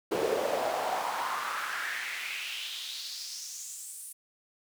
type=noise with high-pass filter sweep; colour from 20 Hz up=brown; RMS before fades=-34 dBFS; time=0.11-4.13 s; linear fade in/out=10 ms; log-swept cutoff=410 to 10000 Hz; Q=3.6; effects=none